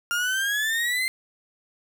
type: exponential sweep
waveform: 35% pulse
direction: up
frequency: 1396.9 to 2093 Hz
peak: -21 dBFS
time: 0.11-1.08 s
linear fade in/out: 0 ms
effects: none